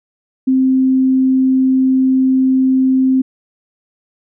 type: tone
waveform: sine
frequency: 261.6 Hz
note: C4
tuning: in tune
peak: -9 dBFS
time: 0.47-3.22 s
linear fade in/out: 10 ms
effects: none